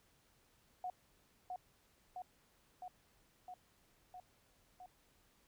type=tone with echo; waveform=sine; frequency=730 Hz; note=F#5; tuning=24 cents flat; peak=-39 dBFS; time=0.84-0.9 s; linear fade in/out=2 ms; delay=660 ms; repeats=6; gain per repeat=-2 dB; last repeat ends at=4.86 s; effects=pink hiss -72 dBFS RMS until 5.47 s